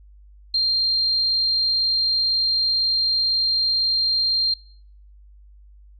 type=tone; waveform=sine; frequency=4186 Hz; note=C8; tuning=in tune; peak=-17 dBFS; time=0.54-4.54 s; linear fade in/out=5 ms; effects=noise-tail reverb RT60 0.6 s tail -24 dB re dry + added 50 Hz sine -45 dBFS peak until 5.99 s